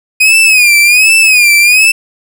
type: tone with vibrato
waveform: 40% pulse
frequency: 2488 Hz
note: D#7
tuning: 1 cent flat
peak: -3 dBFS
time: 0.2-1.92 s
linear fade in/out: 10 ms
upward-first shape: sine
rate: 1.3 Hz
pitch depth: 110 cents each way
effects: none